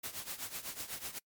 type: noise with tremolo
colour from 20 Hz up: white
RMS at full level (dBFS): -39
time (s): 0.03-1.19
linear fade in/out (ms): 10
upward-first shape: triangle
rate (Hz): 8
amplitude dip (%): 85
effects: noise-tail reverb RT60 0.1 s tail -26 dB re dry + MP3 96 kbps